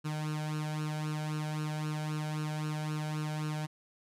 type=tone with flanger; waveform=sawtooth; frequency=153.1 Hz; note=D#3; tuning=28 cents flat; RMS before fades=-35 dBFS; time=0.04-3.67 s; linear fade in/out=20 ms; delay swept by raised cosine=0.72 to 1.33 ms; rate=3.8 Hz; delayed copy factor=+0.75; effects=low-pass 11000 Hz 12 dB/octave